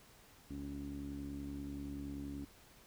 sawtooth tone with low-pass filter, 70.5 Hz, C#2, 30 cents sharp, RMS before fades -44 dBFS, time 0.5-2.45 s, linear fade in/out 5 ms, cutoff 280 Hz, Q 7.2, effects pink hiss -62 dBFS RMS until 2.86 s

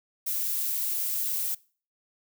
violet noise, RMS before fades -29 dBFS, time 0.26-1.55 s, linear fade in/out 10 ms, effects noise-tail reverb RT60 0.4 s tail -22 dB re dry

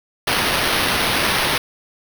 white noise with sample-and-hold, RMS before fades -19 dBFS, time 0.27-1.58 s, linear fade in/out 5 ms, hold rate 7350 Hz, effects none

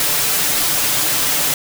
white noise with comb filter, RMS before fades -17 dBFS, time 0-1.54 s, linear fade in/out 2 ms, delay 6.8 ms, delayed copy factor +0.65, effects none

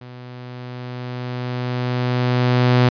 sawtooth tone with level ramp, 124.3 Hz, B2, 12 cents sharp, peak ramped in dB -32 to -7 dBFS, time 0.01-2.89 s, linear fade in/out 5 ms, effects resampled to 11025 Hz

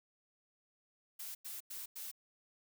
blue noise bursts, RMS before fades -45 dBFS, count 4, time 1.19-2.115 s, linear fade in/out 10 ms, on 160 ms, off 95 ms, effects none

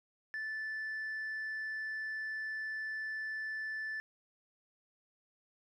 triangle tone with tanh clipping, 1753 Hz, A6, 7 cents flat, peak -37 dBFS, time 0.34-4 s, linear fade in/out 0 ms, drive 6 dB, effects none

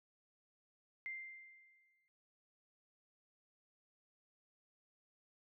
sine tone with exponential decay, 2093 Hz, C7, in tune, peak -40 dBFS, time 1.06-2.08 s, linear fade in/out 0 ms, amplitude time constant 220 ms, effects none

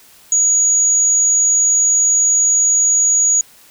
sine tone, 6770 Hz, G#8, 32 cents sharp, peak -10 dBFS, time 0.32-3.41 s, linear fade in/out 2 ms, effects white hiss -46 dBFS RMS until 3.7 s

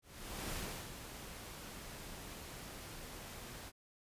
pink noise with ADSR envelope, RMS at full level -41 dBFS, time 0.02-3.72 s, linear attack 510 ms, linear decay 360 ms, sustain -8 dB, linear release 46 ms, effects resampled to 32000 Hz

